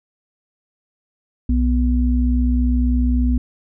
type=tone pair together; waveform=sine; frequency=61.74 / 247 Hz; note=B1 / B3; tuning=0 / 0 cents; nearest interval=2 octaves; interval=2400 cents; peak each=-15 / -19 dBFS; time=1.49-3.38 s; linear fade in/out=5 ms; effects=none